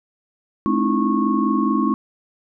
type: tone cluster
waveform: sine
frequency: 215.5 / 264.9 / 306 / 330.7 / 1097 Hz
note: A3 / C4 / D#4 / E4 / C#6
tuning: -36 / +22 / -29 / +6 / -18 cents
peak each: -21 / -22 / -23 / -24 / -23 dBFS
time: 0.66-1.94 s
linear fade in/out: 0 ms
effects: none